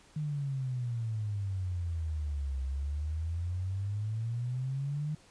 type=exponential two-way sweep; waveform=sine; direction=down then up; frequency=154.3 to 65.7 to 154.3 Hz; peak=-31 dBFS; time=0.16-5.15 s; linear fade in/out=5 ms; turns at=2.62 s; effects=pink hiss -60 dBFS RMS until 5.3 s + resampled to 22050 Hz